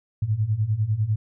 sine beating tone pair, 102.1 / 112.1 Hz, G#2 / A2, -29 / +33 cents, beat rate 10 Hz, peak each -25 / -22 dBFS, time 0.22-1.16 s, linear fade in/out 5 ms, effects none

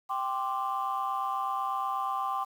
sine chord, G suspended fourth, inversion none, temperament equal, 784 / 1046.5 / 1174.7 Hz, G5 / C6 / D6, 0 / 0 / 0 cents, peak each -32 dBFS, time 0.09-2.45 s, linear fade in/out 20 ms, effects tanh soft clip ceiling -22 dBFS + 9-bit

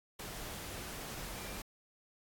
sine tone in noise, 2371 Hz, D7, 16 cents sharp, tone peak -54 dBFS, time 1.36-1.57 s, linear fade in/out 5 ms, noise pink, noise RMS -44 dBFS, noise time 0.19-1.62 s, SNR -13 dB, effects AAC 64 kbps

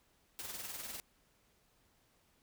white noise with tremolo, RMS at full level -42 dBFS, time 0.39-1 s, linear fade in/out 0 ms, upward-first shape triangle, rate 20 Hz, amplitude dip 60%, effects pink hiss -72 dBFS RMS until 2.42 s

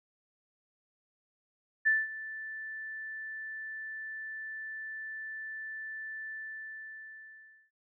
sine tone with ADSR envelope, 1760 Hz, A6, in tune, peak -21 dBFS, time 1.85-7.71 s, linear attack 21 ms, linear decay 200 ms, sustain -17 dB, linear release 1400 ms, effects none

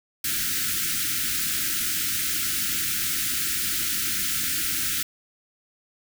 white band-stop noise, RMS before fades -26 dBFS, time 0.24-5.03 s, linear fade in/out 5 ms, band 360 to 1300 Hz, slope 96 dB/octave, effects none

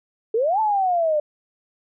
sine exponential two-way sweep, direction up then down, 423.3 to 890 to 589 Hz, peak -17 dBFS, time 0.34-1.2 s, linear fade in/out 5 ms, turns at 0.6 s, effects none

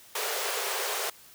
pink high-pass noise, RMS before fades -31 dBFS, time 0.15-1.1 s, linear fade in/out 5 ms, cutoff 390 Hz, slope 96 dB/octave, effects white hiss -53 dBFS RMS until 1.34 s

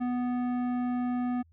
triangle tone with tanh clipping, 246.9 Hz, B3, in tune, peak -29 dBFS, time 0-1.43 s, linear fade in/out 20 ms, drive 17 dB, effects added 82 Hz sine -58 dBFS peak until 1.52 s

